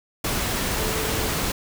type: tone in noise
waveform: sine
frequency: 436.3 Hz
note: A4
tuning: 15 cents flat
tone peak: -31 dBFS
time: 0.79-1.29 s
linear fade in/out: 5 ms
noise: pink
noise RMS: -25 dBFS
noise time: 0.24-1.52 s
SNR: -9 dB
effects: none